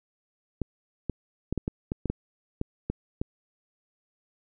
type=clicks; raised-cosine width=3 ms; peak=-15 dBFS; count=11; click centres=0.617 / 1.097 / 1.526 / 1.577 / 1.679 / 1.919 / 2.057 / 2.1 / 2.614 / 2.9 / 3.215 s; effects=none